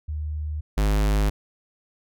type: tone pair in turn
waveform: sine / square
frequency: 76 / 51.51 Hz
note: D#2 / G#1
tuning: -40 / -13 cents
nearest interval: perfect fifth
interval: 673 cents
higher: first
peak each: -26 / -19 dBFS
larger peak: second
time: 0.08-0.61 / 0.77-1.3 s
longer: neither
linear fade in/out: 10 ms
effects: none